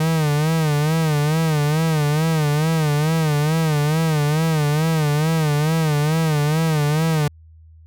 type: tone with vibrato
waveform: 45% pulse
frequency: 154.3 Hz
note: D#3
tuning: 14 cents flat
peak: -16 dBFS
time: 0-7.28 s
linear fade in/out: 5 ms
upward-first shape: sine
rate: 2.3 Hz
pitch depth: 97 cents each way
effects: added 80 Hz sine -43 dBFS peak until 7.86 s